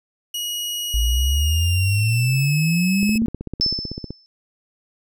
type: tone with pitch glide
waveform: sawtooth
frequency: 2900 to 2584 Hz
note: F#7 to E7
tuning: -35 to -35 cents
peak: -21 dBFS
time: 0.34-3.18 s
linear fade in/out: 5 ms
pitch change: -200 cents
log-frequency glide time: 1.31-2.52 s
type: exponential sweep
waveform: sine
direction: up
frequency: 55 to 233.1 Hz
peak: -16 dBFS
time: 0.94-3.26 s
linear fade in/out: 0 ms
type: click train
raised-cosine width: 3 ms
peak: -16 dBFS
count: 18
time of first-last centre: 3.03-4.106 s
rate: 15.8 Hz
type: tone with exponential decay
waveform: sine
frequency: 5274 Hz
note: E8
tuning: in tune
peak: -14 dBFS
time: 3.61-4.26 s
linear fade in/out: 0 ms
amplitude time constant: 140 ms
effects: none